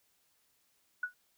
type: tone with exponential decay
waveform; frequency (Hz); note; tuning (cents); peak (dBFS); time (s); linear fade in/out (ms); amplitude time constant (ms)
sine; 1470; F#6; -12; -28; 1.03-1.14; 5; 22
effects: white hiss -73 dBFS RMS until 1.37 s